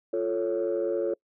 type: chord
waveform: sine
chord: F augmented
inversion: none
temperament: equal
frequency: 349.2 / 440 / 554.4 Hz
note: F4 / A4 / C#5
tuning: 0 / 0 / 0 cents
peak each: -28 dBFS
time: 0.13-1.14 s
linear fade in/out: 5 ms
effects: noise-tail reverb RT60 0.1 s tail -26 dB re dry + tanh soft clip ceiling -19 dBFS